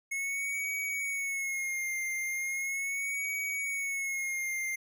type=tone with vibrato; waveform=square; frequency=2180 Hz; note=C#7; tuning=29 cents flat; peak=-32 dBFS; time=0.11-4.76 s; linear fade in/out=10 ms; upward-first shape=sine; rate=0.38 Hz; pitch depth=62 cents each way; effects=none